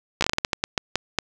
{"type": "slowing click train", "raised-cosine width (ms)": 0.2, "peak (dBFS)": -3, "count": 13, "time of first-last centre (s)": [0.21, 1.187], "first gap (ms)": 14, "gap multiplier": 1.29, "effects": []}